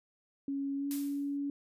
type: tone with pitch glide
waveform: sine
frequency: 277.2 to 282.9 Hz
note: C#4 to C#4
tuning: 0 to +35 cents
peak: -32 dBFS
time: 0.48-1.5 s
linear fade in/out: 2 ms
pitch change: +35 cents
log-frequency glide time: 0.76-0.89 s
type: noise with exponential decay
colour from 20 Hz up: blue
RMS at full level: -38 dBFS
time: 0.91-1.37 s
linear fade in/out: 0 ms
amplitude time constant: 99 ms
effects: resampled to 32000 Hz